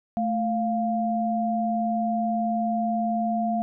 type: tone pair together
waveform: sine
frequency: 220 / 698.5 Hz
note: A3 / F5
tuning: 0 / 0 cents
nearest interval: octave + minor sixth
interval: 2000 cents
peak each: -25 dBFS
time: 0.17-3.62 s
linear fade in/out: 0 ms
effects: none